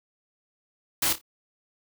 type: noise with echo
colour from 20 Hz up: white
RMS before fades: -24 dBFS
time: 1.02-1.13 s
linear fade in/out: 5 ms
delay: 28 ms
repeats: 3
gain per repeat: -11 dB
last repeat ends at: 1.214 s
effects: none